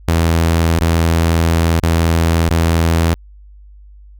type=tone with dropouts; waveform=sawtooth; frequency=82.8 Hz; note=E2; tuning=8 cents sharp; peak=-7 dBFS; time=0.08-3.14 s; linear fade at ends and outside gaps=0 ms; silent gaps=0.788-0.811 / 1.797-1.831 / 2.489-2.509 s; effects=added 50 Hz sine -37 dBFS peak until 4.19 s